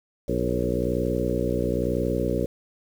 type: harmonic tone with a mistuned harmonic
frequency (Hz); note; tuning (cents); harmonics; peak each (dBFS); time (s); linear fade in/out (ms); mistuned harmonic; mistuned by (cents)
61; B1; -21; 1 / 2 / 3 / 4 / 5 / 6 / 7 / 8 / 9; -31 / -31 / -31 / -31 / -31 / -31 / -31 / -31 / -31; 0.28-2.46; 5; 8; -32
effects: 8-bit